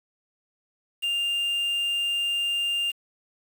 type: tone with quantisation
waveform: triangle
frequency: 2800 Hz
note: F7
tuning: 4 cents sharp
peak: -22 dBFS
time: 1.02-2.92 s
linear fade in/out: 20 ms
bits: 7
effects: none